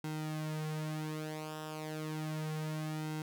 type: tone with flanger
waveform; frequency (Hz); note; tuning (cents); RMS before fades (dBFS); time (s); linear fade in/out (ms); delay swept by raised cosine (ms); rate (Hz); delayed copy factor
sawtooth; 155; D#3; -6; -39; 0.04-3.22; 2; 1.7 to 6; 0.32; -0.7
effects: none